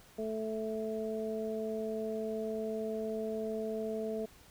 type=harmonic tone; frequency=219.3 Hz; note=A3; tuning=6 cents flat; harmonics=1 / 2 / 3; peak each=-39 / -36 / -40 dBFS; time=0.18-4.26 s; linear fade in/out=10 ms; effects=pink hiss -59 dBFS RMS until 4.5 s